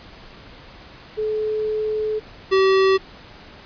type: tone pair in turn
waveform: sine / square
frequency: 430.4 / 383.4 Hz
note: A4 / G4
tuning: -38 / -38 cents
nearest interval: major second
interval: 200 cents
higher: first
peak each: -20 / -14 dBFS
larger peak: second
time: 1.17-2.2 / 2.51-2.98 s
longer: first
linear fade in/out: 20 ms
effects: pink hiss -43 dBFS RMS until 3.65 s + resampled to 11025 Hz